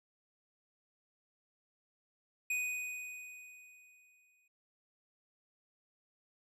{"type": "tone with exponential decay", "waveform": "square", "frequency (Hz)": 2489, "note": "D#7", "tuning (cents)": 0, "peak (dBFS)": -32, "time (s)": [2.5, 4.48], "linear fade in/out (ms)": 5, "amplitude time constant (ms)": 430, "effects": ["low-pass 12000 Hz 12 dB/octave"]}